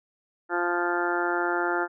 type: harmonic tone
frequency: 174.61 Hz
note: F3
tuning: in tune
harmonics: 2 / 3 / 4 / 5 / 6 / 7 / 8 / 9 / 10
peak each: -28 / -36 / -32 / -31 / -40 / -37 / -29 / -36 / -36 dBFS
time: 0.49-1.88 s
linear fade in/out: 50 ms
effects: none